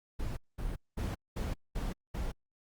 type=noise bursts; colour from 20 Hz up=brown; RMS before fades=-35 dBFS; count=6; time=0.19-2.32 s; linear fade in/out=10 ms; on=180 ms; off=210 ms; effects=Opus 48 kbps